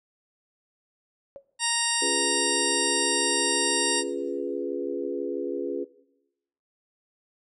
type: tone with exponential decay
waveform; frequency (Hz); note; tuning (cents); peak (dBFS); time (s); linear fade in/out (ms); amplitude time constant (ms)
sine; 556; C#5; +5; -34; 1.36-1.44; 0; 17
type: harmonic tone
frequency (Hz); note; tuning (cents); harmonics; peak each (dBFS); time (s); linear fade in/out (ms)
932.3; A#5; 0; 1 / 2 / 3 / 4 / 5 / 6 / 8 / 9 / 10; -32 / -32 / -32 / -32 / -32 / -32 / -32 / -32 / -32; 1.59-4.04; 50
type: chord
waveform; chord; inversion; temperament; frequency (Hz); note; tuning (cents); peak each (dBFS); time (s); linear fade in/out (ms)
sine; C# dominant seventh; none; equal; 277.2 / 349.2 / 415.3 / 493.9; C#4 / E#4 / G#4 / B4; 0 / 0 / 0 / 0; -34 / -32 / -32 / -33; 2.01-5.85; 20
effects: noise-tail reverb RT60 0.9 s tail -19 dB re dry